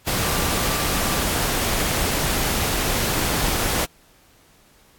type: tone in noise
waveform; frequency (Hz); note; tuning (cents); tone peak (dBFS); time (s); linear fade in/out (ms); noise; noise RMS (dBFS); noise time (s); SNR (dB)
sine; 1174.7; D6; 0; -33; 0.21-1.22; 20; pink; -22; 0.06-3.86; -14
effects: pink hiss -55 dBFS RMS until 4.98 s + AAC 64 kbps